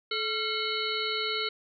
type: harmonic tone with a mistuned harmonic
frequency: 432.7 Hz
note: A4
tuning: 29 cents flat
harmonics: 1 / 3 / 5 / 7 / 9 / 10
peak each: -35 / -35 / -35 / -35 / -35 / -35 dBFS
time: 0.11-1.49 s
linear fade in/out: 5 ms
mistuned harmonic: 3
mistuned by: +94 cents
effects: none

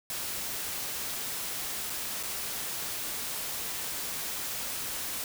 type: noise with dropouts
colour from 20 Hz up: white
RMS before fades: -35 dBFS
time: 0.1-5.24 s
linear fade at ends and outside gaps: 1 ms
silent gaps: 1.898-1.902 / 2.23-2.234 s
effects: none

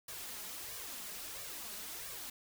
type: noise with flanger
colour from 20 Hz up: white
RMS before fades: -45 dBFS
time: 0.08-2.3 s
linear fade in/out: 5 ms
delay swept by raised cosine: 1.7 to 4.9 ms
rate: 1.5 Hz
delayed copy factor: +0.65
effects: none

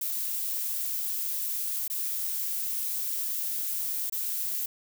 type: noise with dropouts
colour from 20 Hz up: violet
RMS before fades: -31 dBFS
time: 0.01-4.66 s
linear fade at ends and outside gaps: 5 ms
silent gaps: 1.879-1.899 / 4.098-4.123 s
effects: none

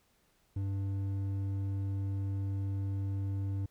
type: tone with hard clipping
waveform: sine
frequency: 98 Hz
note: G2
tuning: in tune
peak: -33 dBFS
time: 0.56-3.66 s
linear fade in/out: 5 ms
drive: 6 dB
effects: pink hiss -71 dBFS RMS until 3.7 s

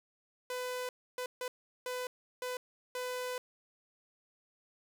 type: tone bursts at uneven times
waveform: sawtooth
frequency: 501 Hz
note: B4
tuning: 25 cents sharp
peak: -32 dBFS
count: 6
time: 0.5-0.89 / 1.18-1.26 / 1.41-1.48 / 1.86-2.07 / 2.42-2.57 / 2.95-3.38 s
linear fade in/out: 2 ms
effects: 12-bit

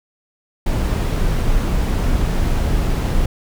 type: noise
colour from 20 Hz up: brown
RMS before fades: -17 dBFS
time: 0.66-3.26 s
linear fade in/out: 5 ms
effects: none

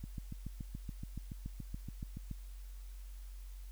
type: click train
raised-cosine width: 5 ms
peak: -30 dBFS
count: 17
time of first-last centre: 0.04-2.313 s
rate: 7.04 Hz
effects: added 46 Hz sine -45 dBFS peak until 3.71 s + white hiss -64 dBFS RMS until 3.71 s

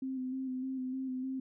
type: tone with vibrato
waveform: sine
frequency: 260 Hz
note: C4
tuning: 11 cents flat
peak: -34 dBFS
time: 0.02-1.4 s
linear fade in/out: 5 ms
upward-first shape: square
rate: 3.3 Hz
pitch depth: 24 cents each way
effects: none

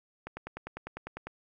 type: click train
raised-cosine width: 0.5 ms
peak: -24 dBFS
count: 11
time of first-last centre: 0.27-1.27 s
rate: 10 Hz
effects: none

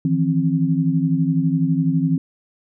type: tone cluster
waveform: sine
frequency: 157.3 / 169.3 / 265.3 Hz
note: D#3 / E3 / C4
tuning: +19 / +46 / +24 cents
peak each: -20 dBFS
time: 0.05-2.18 s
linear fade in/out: 2 ms
effects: none

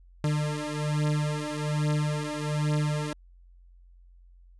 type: beating tone pair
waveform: 40% pulse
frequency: 149.5 / 150.7 Hz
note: D3 / D3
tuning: +31 / +45 cents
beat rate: 1.2 Hz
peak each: -28 dBFS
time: 0.24-3.13 s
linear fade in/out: 2 ms
effects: added 44 Hz sine -51 dBFS peak until 4.59 s + resampled to 24000 Hz

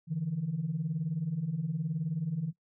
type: beating tone pair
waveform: sine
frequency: 145.2 / 164.2 Hz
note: D3 / E3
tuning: -19 / -6 cents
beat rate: 19 Hz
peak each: -34 / -31 dBFS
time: 0.07-2.53 s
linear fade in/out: 50 ms
effects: noise-tail reverb RT60 0.1 s tail -22 dB re dry + tanh soft clip ceiling -23 dBFS

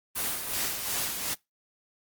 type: noise with tremolo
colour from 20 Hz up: white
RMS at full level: -29 dBFS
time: 0.15-1.35 s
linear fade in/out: 20 ms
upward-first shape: sine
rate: 2.7 Hz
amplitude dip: 50%
effects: noise-tail reverb RT60 0.2 s tail -24 dB re dry + Opus 24 kbps

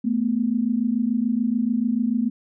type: tone pair together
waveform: sine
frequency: 220 / 246.9 Hz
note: A3 / B3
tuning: 0 / 0 cents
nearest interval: major second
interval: 200 cents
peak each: -22 dBFS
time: 0.04-2.3 s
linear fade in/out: 10 ms
effects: none

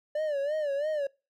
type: tone with vibrato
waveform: triangle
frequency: 587.3 Hz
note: D5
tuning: in tune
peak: -25 dBFS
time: 0.15-1.07 s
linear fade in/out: 5 ms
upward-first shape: sine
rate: 3 Hz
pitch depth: 110 cents each way
effects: noise-tail reverb RT60 0.3 s tail -24 dB re dry

